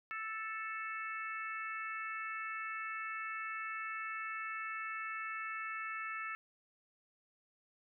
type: harmonic tone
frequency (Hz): 440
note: A4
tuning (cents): 0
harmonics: 3 / 4 / 5 / 6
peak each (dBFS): -42 / -44 / -46 / -48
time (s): 0.11-6.35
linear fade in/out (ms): 0
effects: none